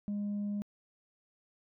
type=tone; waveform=sine; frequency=204.9 Hz; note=G#3; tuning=23 cents flat; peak=-30 dBFS; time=0.08-0.62 s; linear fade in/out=0 ms; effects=tanh soft clip ceiling -31 dBFS